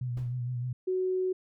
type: tone with vibrato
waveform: sine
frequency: 123.47 Hz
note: B2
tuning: in tune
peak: -30 dBFS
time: 0.01-0.73 s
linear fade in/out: 5 ms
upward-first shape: sine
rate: 6.5 Hz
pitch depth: 42 cents each way
type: noise with exponential decay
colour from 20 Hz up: brown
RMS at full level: -39 dBFS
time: 0.17-0.44 s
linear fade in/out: 2 ms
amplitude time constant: 57 ms
type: tone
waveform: sine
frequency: 371.4 Hz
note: F#4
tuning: 7 cents sharp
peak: -26 dBFS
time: 0.87-1.33 s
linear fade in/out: 10 ms
effects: none